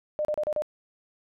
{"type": "tone bursts", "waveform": "sine", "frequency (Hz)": 604, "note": "D5", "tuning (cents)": 48, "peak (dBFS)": -24, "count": 5, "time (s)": [0.19, 0.621], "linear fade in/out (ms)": 0, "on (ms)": 59, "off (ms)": 34, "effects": []}